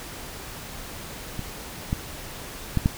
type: clicks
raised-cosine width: 5 ms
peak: -17 / -11 / -9 / -6 dBFS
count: 4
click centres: 1.393 / 1.929 / 2.773 / 2.859 s
effects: pink hiss -38 dBFS RMS until 2.97 s